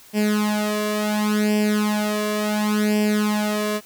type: tone with flanger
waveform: sawtooth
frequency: 210.8 Hz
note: G#3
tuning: 26 cents sharp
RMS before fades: -21 dBFS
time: 0.13-3.81 s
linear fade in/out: 50 ms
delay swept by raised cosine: 0.38 to 1.78 ms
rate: 0.7 Hz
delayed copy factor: +0.85
effects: white hiss -48 dBFS RMS until 3.85 s